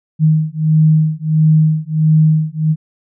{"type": "beating tone pair", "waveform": "sine", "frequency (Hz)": [155.56, 157.06], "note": ["D#3", "D#3"], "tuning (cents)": [0, 17], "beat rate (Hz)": 1.5, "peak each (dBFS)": -12, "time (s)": [0.19, 2.76], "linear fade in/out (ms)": 50, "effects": []}